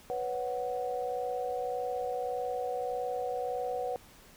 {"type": "chord", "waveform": "sine", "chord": "B suspended second", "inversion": "none", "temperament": "just", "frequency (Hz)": [493.9, 555.6, 740.8], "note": ["B4", "C#5", "F#5"], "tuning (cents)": [0, 4, 2], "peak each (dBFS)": [-34, -39, -35], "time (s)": [0.1, 3.96], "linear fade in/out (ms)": 0, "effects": ["pink hiss -56 dBFS RMS until 4.36 s"]}